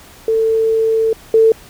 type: tone pair in turn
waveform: sine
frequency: 446.3 / 446.3 Hz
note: A4 / A4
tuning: +25 / +25 cents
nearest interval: unison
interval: 0 cents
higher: neither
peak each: -11 / -6 dBFS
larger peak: second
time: 0.28-1.13 / 1.34-1.52 s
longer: first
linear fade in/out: 2 ms
effects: pink hiss -41 dBFS RMS until 1.69 s